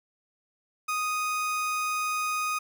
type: tone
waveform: 30% pulse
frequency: 1244.5 Hz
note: D#6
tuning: in tune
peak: -24 dBFS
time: 0.88-2.59 s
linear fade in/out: 10 ms
effects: none